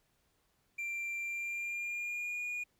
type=tone with pitch glide; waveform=triangle; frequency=2364 to 2440 Hz; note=D7 to D#7; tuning=+11 to -34 cents; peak=-34 dBFS; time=0.78-2.64 s; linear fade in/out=10 ms; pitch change=+55 cents; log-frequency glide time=1.19-2.43 s; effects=pink hiss -75 dBFS RMS until 2.79 s